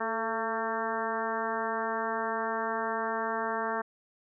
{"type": "harmonic tone with a mistuned harmonic", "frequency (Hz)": 225.4, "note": "A3", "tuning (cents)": 42, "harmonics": [1, 2, 3, 4, 5, 6, 7, 8], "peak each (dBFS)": [-40, -36, -36, -35, -36, -39, -38, -41], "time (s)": [0, 3.82], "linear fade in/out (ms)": 10, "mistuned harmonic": 2, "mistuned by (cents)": -37, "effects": []}